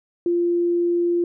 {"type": "tone", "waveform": "sine", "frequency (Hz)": 346.4, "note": "F4", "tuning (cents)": -14, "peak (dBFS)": -17, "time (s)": [0.26, 1.24], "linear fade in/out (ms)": 2, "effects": []}